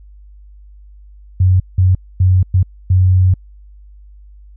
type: tone bursts at uneven times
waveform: sine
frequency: 92.5 Hz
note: F#2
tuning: in tune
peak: -7 dBFS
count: 5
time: 1.4-1.6 / 1.78-1.95 / 2.2-2.43 / 2.54-2.63 / 2.9-3.34 s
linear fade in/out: 5 ms
effects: added 50 Hz sine -37 dBFS peak until 4.56 s